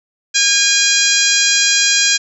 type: harmonic tone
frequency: 814 Hz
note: G#5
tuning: 35 cents flat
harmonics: 2 / 3 / 4 / 5 / 6 / 7 / 8 / 9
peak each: -19 / -19 / -19 / -19 / -19 / -19 / -19 / -19 dBFS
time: 0.34-2.18 s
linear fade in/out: 20 ms
effects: none